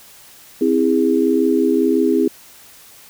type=chord; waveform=sine; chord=C augmented; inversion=none; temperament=just; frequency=261.6 / 327 / 408.8 Hz; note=C4 / E4 / G#4; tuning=0 / -14 / -27 cents; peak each=-17 dBFS; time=0.61-2.28 s; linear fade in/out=5 ms; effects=white hiss -44 dBFS RMS until 3.09 s